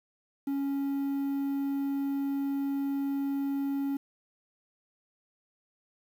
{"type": "tone with quantisation", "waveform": "triangle", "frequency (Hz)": 277.7, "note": "C#4", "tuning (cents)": 3, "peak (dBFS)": -26, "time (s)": [0.47, 3.97], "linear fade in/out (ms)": 5, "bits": 9, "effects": []}